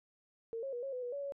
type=tone with pitch steps; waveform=sine; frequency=456.7 / 543 / 483.1 / 545 / 502 / 487.3 / 565 / 560 Hz; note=A#4 / C#5 / B4 / C#5 / B4 / B4 / C#5 / C#5; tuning=-36 / -36 / -38 / -29 / +28 / -23 / +33 / +18 cents; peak=-37 dBFS; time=0.53-1.322 s; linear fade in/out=0 ms; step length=99 ms; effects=none